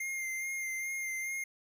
square tone with vibrato, 2110 Hz, C7, 14 cents sharp, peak -35 dBFS, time 0-1.44 s, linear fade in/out 5 ms, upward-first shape sine, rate 2.4 Hz, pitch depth 24 cents each way, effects none

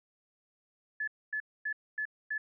sine tone bursts, 1722 Hz, A6, 38 cents flat, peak -31 dBFS, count 5, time 1-2.38 s, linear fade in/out 5 ms, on 76 ms, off 250 ms, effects none

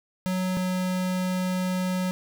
square tone pair in turn, 184.8 / 183.93 Hz, F#3 / F#3, -2 / -10 cents, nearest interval unison, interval 8 cents, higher first, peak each -25 dBFS, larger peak neither, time 0.26-0.57 / 0.57-2.11 s, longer second, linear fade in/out 0 ms, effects none

